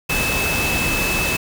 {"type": "tone in noise", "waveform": "sine", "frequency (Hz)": 2610, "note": "E7", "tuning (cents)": -18, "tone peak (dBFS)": -21, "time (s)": [0.09, 1.37], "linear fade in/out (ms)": 10, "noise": "pink", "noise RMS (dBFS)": -22, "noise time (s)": [0.09, 1.37], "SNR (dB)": -2, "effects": []}